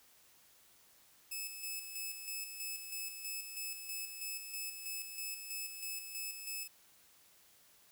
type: tone with tremolo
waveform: 5% pulse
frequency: 2599 Hz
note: E7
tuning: 25 cents flat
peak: -30 dBFS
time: 1.31-6.68 s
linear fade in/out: 10 ms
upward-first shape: square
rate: 3.1 Hz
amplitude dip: 50%
effects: white hiss -65 dBFS RMS until 7.91 s